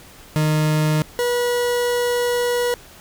40% pulse tone pair in turn, 153.9 / 484.9 Hz, D#3 / B4, -19 / -32 cents, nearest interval octave + minor sixth, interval 1987 cents, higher second, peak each -15 / -17 dBFS, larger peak first, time 0.36-1.02 / 1.19-2.74 s, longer second, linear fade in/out 0 ms, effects pink hiss -44 dBFS RMS until 3 s

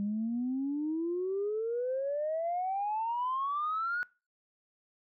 sine exponential sweep, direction up, 200 to 1475 Hz, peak -29 dBFS, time 0-4.03 s, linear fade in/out 0 ms, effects noise-tail reverb RT60 0.3 s tail -22 dB re dry + tanh soft clip ceiling -25 dBFS

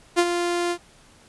sawtooth tone with ADSR envelope, 348.3 Hz, F4, 5 cents flat, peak -10 dBFS, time 0.16-0.78 s, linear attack 30 ms, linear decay 54 ms, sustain -8 dB, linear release 70 ms, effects pink hiss -53 dBFS RMS until 1.28 s + resampled to 24000 Hz

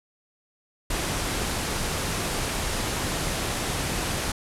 pink low-pass noise, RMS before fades -28 dBFS, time 0.9-4.32 s, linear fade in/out 5 ms, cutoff 12000 Hz, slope 48 dB/octave, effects none

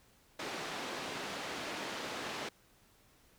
pink band-pass noise, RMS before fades -41 dBFS, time 0.39-2.49 s, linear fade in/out 5 ms, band 280 to 4800 Hz, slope 12 dB/octave, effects pink hiss -66 dBFS RMS until 3.38 s

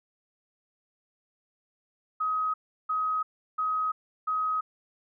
sine tone bursts, 1264 Hz, D#6, 27 cents sharp, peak -25 dBFS, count 4, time 2.2-4.61 s, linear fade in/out 10 ms, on 340 ms, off 350 ms, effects none

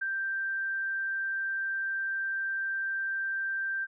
sine tone with ADSR envelope, 1572 Hz, G6, 4 cents sharp, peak -27 dBFS, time 0.01-3.87 s, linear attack 13 ms, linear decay 5 ms, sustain -2 dB, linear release 38 ms, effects none

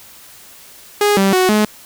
sawtooth tone with pitch steps, 412.9 / 194.8 / 370.2 / 212.2 Hz, G#4 / G3 / F#4 / G#3, -10 / -11 / +1 / +38 cents, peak -7 dBFS, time 1.01-1.65 s, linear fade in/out 2 ms, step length 160 ms, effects white hiss -41 dBFS RMS until 1.85 s

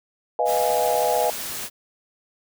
sine chord, F half-diminished seventh, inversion second, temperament equal, 493.9 / 622.3 / 698.5 / 830.6 Hz, Cb5 / Eb5 / F5 / Ab5, 0 / 0 / 0 / 0 cents, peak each -24 dBFS, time 0.39-1.3 s, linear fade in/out 2 ms
white noise, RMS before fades -31 dBFS, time 0.45-1.7 s, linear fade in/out 50 ms
effects none

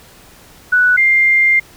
sine tone pair in turn, 1480 / 2100 Hz, F#6 / C7, 0 / +6 cents, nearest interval tritone, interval 606 cents, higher second, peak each -8 dBFS, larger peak neither, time 0.72-0.97 / 0.97-1.6 s, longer second, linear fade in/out 10 ms, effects pink hiss -43 dBFS RMS until 1.76 s

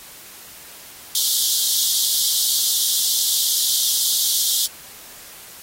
pink high-pass noise, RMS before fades -20 dBFS, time 1.15-4.66 s, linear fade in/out 0 ms, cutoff 3200 Hz, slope 96 dB/octave, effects white hiss -41 dBFS RMS until 5.62 s + AAC 48 kbps

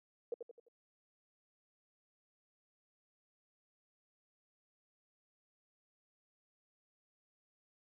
sine tone with echo, 472.1 Hz, A#4, 22 cents sharp, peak -34 dBFS, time 0.32-0.34 s, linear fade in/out 2 ms, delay 86 ms, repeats 4, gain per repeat -7 dB, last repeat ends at 0.684 s, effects high-pass 300 Hz 12 dB/octave

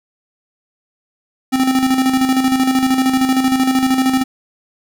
square tone with tremolo, 261.5 Hz, C4, 1 cent flat, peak -11 dBFS, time 1.52-4.24 s, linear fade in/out 20 ms, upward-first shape square, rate 13 Hz, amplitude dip 50%, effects none

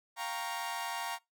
sawtooth chord, G half-diminished seventh, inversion third, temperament equal with one note detuned, 700.9 / 784 / 932.3 / 1108.7 Hz, F5 / G5 / Bb5 / Db6, +6 / 0 / 0 / 0 cents, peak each -39 / -40 / -34 / -40 dBFS, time 0.16-1.19 s, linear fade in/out 50 ms, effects noise-tail reverb RT60 0.2 s tail -23 dB re dry

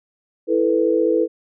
sine chord, E suspended fourth, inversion none, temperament just, 329.6 / 439.5 / 494.4 Hz, E4 / A4 / B4, 0 / -2 / +2 cents, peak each -19 dBFS, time 0.47-1.28 s, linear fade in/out 50 ms, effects none

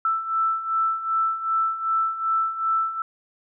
sine beating tone pair, 1323 / 1325.6 Hz, E6 / E6, +6 / +9 cents, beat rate 2.6 Hz, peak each -27 / -22 dBFS, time 0.05-3.02 s, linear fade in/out 2 ms, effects none

